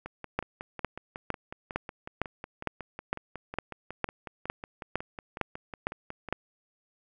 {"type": "two click trains", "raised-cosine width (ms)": 0.5, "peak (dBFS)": [-12, -23], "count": [14, 35], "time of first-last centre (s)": [[0.39, 6.326], [0.06, 6.287]], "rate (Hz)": [2.19, 5.46], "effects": []}